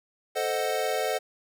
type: chord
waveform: square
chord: A diminished seventh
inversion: none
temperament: equal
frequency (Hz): 440 / 523.3 / 622.3 / 740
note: A4 / C5 / Eb5 / Gb5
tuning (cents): 0 / 0 / 0 / 0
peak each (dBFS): -32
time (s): 0.35-1.19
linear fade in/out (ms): 20
effects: none